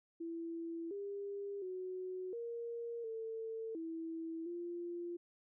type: tone with pitch steps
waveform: sine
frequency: 333 / 401.6 / 369.7 / 468 / 447.8 / 327 / 346.4 Hz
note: E4 / G4 / F#4 / A#4 / A4 / E4 / F4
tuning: +18 / +42 / -1 / +7 / +30 / -14 / -14 cents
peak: -40 dBFS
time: 0.2-5.17 s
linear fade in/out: 10 ms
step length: 710 ms
effects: none